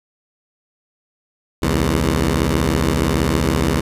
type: beating tone pair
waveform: 10% pulse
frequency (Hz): 66.4 / 81.4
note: C2 / E2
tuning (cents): +26 / -21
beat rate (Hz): 15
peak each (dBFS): -10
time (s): 1.62-3.81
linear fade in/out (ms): 10
effects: resampled to 32000 Hz